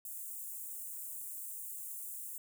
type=high-pass noise; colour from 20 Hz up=white; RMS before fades=-44 dBFS; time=0.05-2.38 s; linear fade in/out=2 ms; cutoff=7500 Hz; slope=48 dB/octave; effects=none